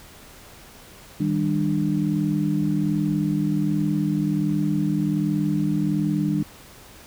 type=tone cluster; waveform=sine; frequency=158 / 199.3 / 298.3 Hz; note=D#3 / G3 / D4; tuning=+27 / +29 / +27 cents; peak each=-24 dBFS; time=1.2-6.43 s; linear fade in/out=5 ms; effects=pink hiss -46 dBFS RMS until 7.06 s